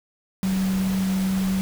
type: tone in noise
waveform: sine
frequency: 190 Hz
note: F#3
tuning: 46 cents sharp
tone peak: -20 dBFS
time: 0.43-1.61 s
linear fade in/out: 0 ms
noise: pink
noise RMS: -34 dBFS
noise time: 0.43-1.61 s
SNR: +11 dB
effects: none